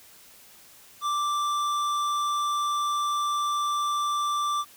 triangle tone with tanh clipping, 1174.7 Hz, D6, in tune, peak -26 dBFS, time 1.01-4.65 s, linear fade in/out 50 ms, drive 18 dB, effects white hiss -52 dBFS RMS until 4.76 s

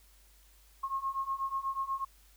sine beating tone pair, 1076 / 1084.2 Hz, C6 / C#6, +48 / -39 cents, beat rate 8.2 Hz, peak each -36 / -34 dBFS, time 0.83-2.05 s, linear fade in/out 10 ms, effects added 50 Hz sine -60 dBFS peak until 2.36 s + white hiss -64 dBFS RMS until 2.36 s

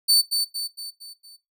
sawtooth tone with echo, 4528 Hz, C#8, 36 cents sharp, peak -12 dBFS, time 0.08-0.22 s, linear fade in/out 20 ms, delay 230 ms, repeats 5, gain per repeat -6 dB, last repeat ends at 1.37 s, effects noise-tail reverb RT60 0.2 s tail -19 dB re dry

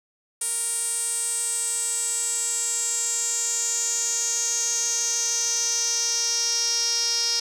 sawtooth tone with band-pass filter sweep, 466.2 Hz, A#4, in tune, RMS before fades -25 dBFS, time 0.41-7.4 s, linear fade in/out 5 ms, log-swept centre 9100 to 5300 Hz, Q 8.6, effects none

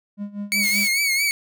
triangle tone with tremolo, 204 Hz, G#3, 31 cents flat, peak -23 dBFS, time 0.17-0.89 s, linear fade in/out 50 ms, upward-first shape sine, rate 5.2 Hz, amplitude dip 85%
sawtooth tone with vibrato, 2217 Hz, C#7, in tune, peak -15 dBFS, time 0.52-1.31 s, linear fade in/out 0 ms, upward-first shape triangle, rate 4.5 Hz, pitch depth 85 cents each way
blue noise, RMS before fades -30 dBFS, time 0.62-0.89 s, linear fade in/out 20 ms
effects none

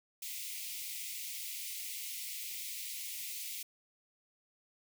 white high-pass noise, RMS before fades -42 dBFS, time 0.22-3.63 s, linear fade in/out 5 ms, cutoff 2000 Hz, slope 96 dB/octave, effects none

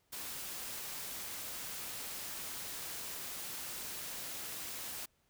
white noise, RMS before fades -43 dBFS, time 0.12-5.06 s, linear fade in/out 10 ms, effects pink hiss -75 dBFS RMS until 5.29 s

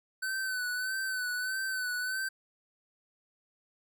square tone with vibrato, 1514 Hz, F#6, 39 cents sharp, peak -32 dBFS, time 0.22-2.29 s, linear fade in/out 10 ms, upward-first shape sine, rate 1.6 Hz, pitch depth 44 cents each way, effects none

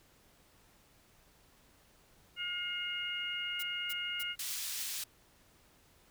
harmonic tone, 713 Hz, F5, 36 cents sharp, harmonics 2 / 3 / 4, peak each -42 / -41 / -37 dBFS, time 2.36-4.36 s, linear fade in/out 50 ms
blue noise bursts, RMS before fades -42 dBFS, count 5, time 3.59-4.835 s, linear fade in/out 10 ms, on 41 ms, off 260 ms
pink high-pass noise, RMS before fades -39 dBFS, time 4.39-5.04 s, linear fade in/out 5 ms, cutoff 3500 Hz, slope 12 dB/octave
effects pink hiss -65 dBFS RMS until 6.1 s

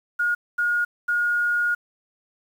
sine tone bursts at uneven times, 1433 Hz, F6, 44 cents sharp, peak -19 dBFS, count 3, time 0.19-0.35 / 0.58-0.85 / 1.08-1.75 s, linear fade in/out 10 ms, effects 8-bit

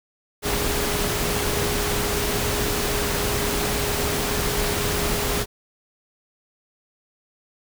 sine tone in noise, 412.3 Hz, G#4, 13 cents flat, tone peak -29 dBFS, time 0.42-5.46 s, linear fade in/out 50 ms, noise pink, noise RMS -24 dBFS, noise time 0.42-5.46 s, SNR -8 dB, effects none

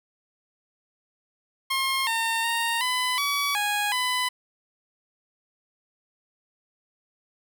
15% pulse tone with pitch steps, 1070 / 910 / 926 / 1005 / 1138 / 827 / 1002 Hz, C6 / A#5 / A#5 / B5 / C#6 / G#5 / B5, +38 / -42 / -12 / +30 / +45 / -8 / +25 cents, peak -17 dBFS, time 1.7-4.29 s, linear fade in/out 10 ms, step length 370 ms, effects none

